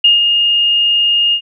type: tone with ADSR envelope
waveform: sine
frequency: 2839 Hz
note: F7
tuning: 28 cents sharp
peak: -4 dBFS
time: 0.04-1.41 s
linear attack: 6 ms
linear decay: 150 ms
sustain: -5 dB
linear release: 76 ms
effects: none